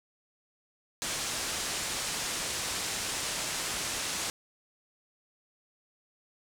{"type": "low-pass noise", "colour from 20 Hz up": "white", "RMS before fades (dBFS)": -34, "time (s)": [1.02, 4.3], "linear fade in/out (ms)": 0, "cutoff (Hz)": 9000, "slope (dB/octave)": 24, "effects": []}